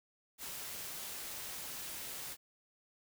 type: noise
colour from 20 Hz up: white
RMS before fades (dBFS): -44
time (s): 0.38-2.37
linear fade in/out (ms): 50
effects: none